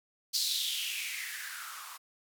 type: noise with band-pass filter sweep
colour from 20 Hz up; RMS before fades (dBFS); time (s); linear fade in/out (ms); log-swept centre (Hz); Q
violet; -36; 0.33-1.98; 20; 4600 to 1000; 5.6
effects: none